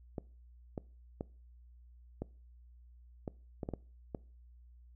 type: clicks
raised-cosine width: 2 ms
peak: -24 dBFS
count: 9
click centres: 0.182 / 0.778 / 1.209 / 2.22 / 3.278 / 3.632 / 3.689 / 3.737 / 4.148 s
effects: noise-tail reverb RT60 0.4 s tail -23 dB re dry + added 60 Hz sine -55 dBFS peak until 4.95 s